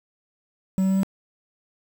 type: tone with pitch steps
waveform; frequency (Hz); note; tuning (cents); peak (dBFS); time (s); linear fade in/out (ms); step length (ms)
triangle; 190 / 191.1 / 192.21 / 193.32; F#3 / G3 / G3 / G3; +46 / -44 / -34 / -24; -16; 0.78-1.032; 0; 63
effects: 7-bit